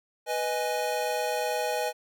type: chord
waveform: square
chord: G# minor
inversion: first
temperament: equal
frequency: 493.9 / 622.3 / 830.6 Hz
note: B4 / D#5 / G#5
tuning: 0 / 0 / 0 cents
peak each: -32 dBFS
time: 0.26-1.93 s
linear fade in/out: 50 ms
effects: none